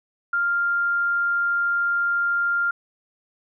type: tone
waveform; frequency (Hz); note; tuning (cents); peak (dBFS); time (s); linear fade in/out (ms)
sine; 1396.9; F6; 0; -19; 0.33-2.71; 5
effects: none

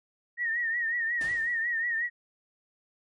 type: tone with vibrato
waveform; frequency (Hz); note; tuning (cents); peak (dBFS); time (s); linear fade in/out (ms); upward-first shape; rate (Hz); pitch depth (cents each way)
sine; 1864.7; A#6; 0; -26; 0.37-2.1; 50; triangle; 5.5; 86
type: noise with exponential decay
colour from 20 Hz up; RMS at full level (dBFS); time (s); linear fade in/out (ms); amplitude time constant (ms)
pink; -40; 1.21-1.77; 1; 120
effects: MP3 48 kbps

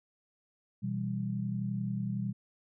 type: chord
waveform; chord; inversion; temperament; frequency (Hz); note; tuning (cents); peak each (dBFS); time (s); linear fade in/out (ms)
sine; E minor; second; equal; 123.47 / 164.81 / 196; B2 / E3 / G3; 0 / 0 / 0; -35 / -39 / -34; 0.82-2.33; 20
effects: none

